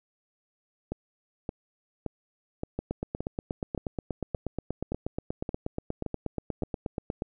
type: two click trains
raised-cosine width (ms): 2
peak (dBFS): -17 / -18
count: 38 / 11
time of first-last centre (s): 2.79-7.221 / 0.92-6.634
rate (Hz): 8.35 / 1.75
effects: none